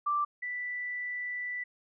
sine tone pair in turn, 1174.7 / 1974.9 Hz, D6 / B6, 0 / -1 cents, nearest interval major sixth, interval 899 cents, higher second, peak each -26 / -33 dBFS, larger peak first, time 0.06-0.25 / 0.42-1.64 s, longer second, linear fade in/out 10 ms, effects none

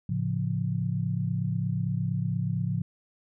sine chord, A augmented, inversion none, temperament equal, 110 / 138.59 / 174.61 Hz, A2 / C#3 / E#3, 0 / 0 / 0 cents, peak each -30 dBFS, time 0.09-2.82 s, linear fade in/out 5 ms, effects none

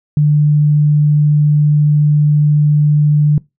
sine tone, 148.8 Hz, D3, 23 cents sharp, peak -7 dBFS, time 0.17-3.38 s, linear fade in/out 2 ms, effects noise-tail reverb RT60 0.2 s tail -22 dB re dry

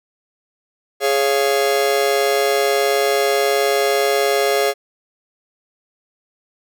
45% pulse chord, Db major, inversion second, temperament just, 415.8 / 554.4 / 693 Hz, Ab4 / Db5 / F5, +2 / 0 / -14 cents, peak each -18 / -20 / -21 dBFS, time 1-4.74 s, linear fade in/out 50 ms, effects none

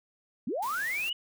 sine linear sweep, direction up, 184.9 to 2992 Hz, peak -29 dBFS, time 0.47-1.13 s, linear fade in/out 5 ms
white noise, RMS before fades -43 dBFS, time 0.62-1.1 s, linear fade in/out 10 ms
effects none

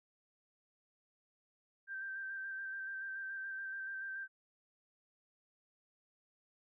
sine tone with vibrato, 1568 Hz, G6, in tune, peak -40 dBFS, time 1.87-4.28 s, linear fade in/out 50 ms, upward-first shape square, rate 7 Hz, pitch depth 20 cents each way, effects none

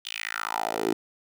10% pulse tone with high-pass filter sweep, 55 Hz, A1, in tune, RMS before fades -30 dBFS, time 0.05-0.93 s, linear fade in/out 5 ms, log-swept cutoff 3400 to 330 Hz, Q 4, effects none

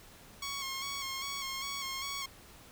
10% pulse tone with vibrato, 1095 Hz, C#6, 22 cents flat, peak -28 dBFS, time 0.42-2.26 s, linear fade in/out 5 ms, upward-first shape square, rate 2.5 Hz, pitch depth 34 cents each way, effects pink hiss -55 dBFS RMS until 2.71 s

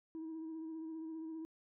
sine tone with vibrato, 321 Hz, E4, 46 cents flat, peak -40 dBFS, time 0.15-1.45 s, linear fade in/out 0 ms, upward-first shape sine, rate 15 Hz, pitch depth 27 cents each way, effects tanh soft clip ceiling -40 dBFS

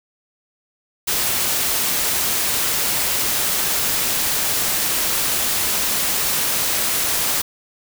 white noise, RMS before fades -20 dBFS, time 1.07-7.42 s, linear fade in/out 10 ms, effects none

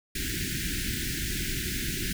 pink band-stop noise, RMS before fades -31 dBFS, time 0.15-2.13 s, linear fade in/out 5 ms, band 390 to 1500 Hz, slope 96 dB/octave, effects none

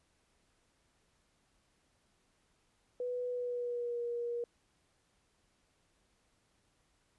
sine tone with pitch glide, 493.9 to 475.4 Hz, B4 to A#4, 0 to +34 cents, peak -34 dBFS, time 3-4.44 s, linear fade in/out 2 ms, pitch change -66 cents, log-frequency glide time 3.3-4.01 s, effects pink hiss -74 dBFS RMS until 7.18 s + resampled to 24000 Hz

